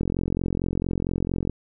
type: click train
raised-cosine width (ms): 3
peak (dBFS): -12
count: 67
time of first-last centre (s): 0.01-1.496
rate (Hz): 44.4
effects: none